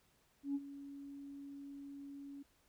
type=tone with ADSR envelope; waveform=sine; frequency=280.5 Hz; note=C#4; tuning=21 cents sharp; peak=-32 dBFS; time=0.43-2.43 s; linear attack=120 ms; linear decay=41 ms; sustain=-15 dB; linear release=11 ms; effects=tanh soft clip ceiling -30 dBFS + pink hiss -73 dBFS RMS until 2.68 s